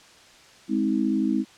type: chord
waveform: sine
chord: Ab major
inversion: none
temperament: equal with one note detuned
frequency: 207.7 / 261.6 / 318.6 Hz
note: Ab3 / C4 / Eb4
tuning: 0 / 0 / +41 cents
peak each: -25 dBFS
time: 0.68-1.45 s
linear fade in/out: 50 ms
effects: white hiss -51 dBFS RMS until 1.57 s + low-pass 6000 Hz 12 dB/octave